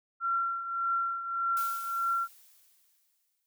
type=tone with tremolo; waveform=sine; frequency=1366 Hz; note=F6; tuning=39 cents flat; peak=-25 dBFS; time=0.2-2.28 s; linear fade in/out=50 ms; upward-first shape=triangle; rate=1.7 Hz; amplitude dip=70%
type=noise with exponential decay; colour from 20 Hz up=blue; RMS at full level=-40 dBFS; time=1.57-3.46 s; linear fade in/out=0 ms; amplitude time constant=410 ms
effects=none